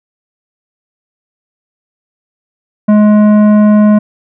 triangle tone with tanh clipping, 210.4 Hz, G#3, 23 cents sharp, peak -5 dBFS, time 2.88-3.99 s, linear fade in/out 10 ms, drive 16 dB, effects none

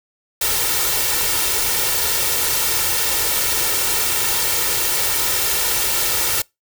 white noise with comb filter, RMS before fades -19 dBFS, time 0.41-6.42 s, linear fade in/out 5 ms, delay 2.2 ms, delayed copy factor +0.6, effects noise-tail reverb RT60 0.2 s tail -25 dB re dry

